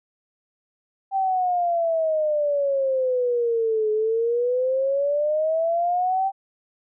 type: exponential two-way sweep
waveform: sine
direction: down then up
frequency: 784 to 425.9 to 784 Hz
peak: -19 dBFS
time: 1.11-6.32 s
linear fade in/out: 50 ms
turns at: 3.91 s
effects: none